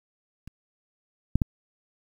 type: clicks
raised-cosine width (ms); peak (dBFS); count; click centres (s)
5; -29 / -8 / -9; 3; 0.476 / 1.356 / 1.418
effects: 8-bit